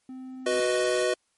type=tone; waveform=triangle; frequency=258.9 Hz; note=C4; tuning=18 cents flat; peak=-35 dBFS; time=0.09-0.6 s; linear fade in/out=2 ms
type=chord; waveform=square; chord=B major; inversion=second; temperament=equal; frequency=370 / 493.9 / 622.3 Hz; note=F#4 / B4 / D#5; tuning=0 / 0 / 0 cents; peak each=-28 dBFS; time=0.46-1.14 s; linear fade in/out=5 ms
type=noise; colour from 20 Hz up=white; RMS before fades=-39 dBFS; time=0.5-1.05 s; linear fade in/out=20 ms
effects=white hiss -72 dBFS RMS until 1.37 s + MP3 48 kbps